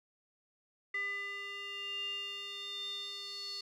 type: tone with band-pass filter sweep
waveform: square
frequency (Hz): 400.2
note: G4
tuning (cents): +36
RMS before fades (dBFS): -41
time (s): 0.94-3.61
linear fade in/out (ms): 5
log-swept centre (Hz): 2000 to 4500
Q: 8.5
effects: none